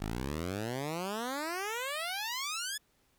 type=exponential sweep; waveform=10% pulse; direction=up; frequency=49 to 1742 Hz; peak=-26 dBFS; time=0-2.78 s; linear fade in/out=10 ms; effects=pink hiss -71 dBFS RMS until 3.18 s